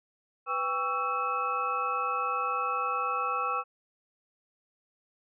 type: tone cluster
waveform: sine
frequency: 499.3 / 798 / 1120 / 1328 / 2581 Hz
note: B4 / G5 / C#6 / E6 / E7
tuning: +19 / +31 / +18 / +12 / -37 cents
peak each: -38 / -37 / -32 / -30 / -39 dBFS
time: 0.46-3.64 s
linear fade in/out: 50 ms
effects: none